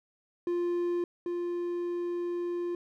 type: tone pair in turn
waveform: triangle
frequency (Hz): 349.2 / 349.2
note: F4 / F4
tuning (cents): 0 / 0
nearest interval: unison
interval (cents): 0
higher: neither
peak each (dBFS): -25 / -28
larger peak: first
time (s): 0.47-1.04 / 1.26-2.75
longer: second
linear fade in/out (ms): 2
effects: none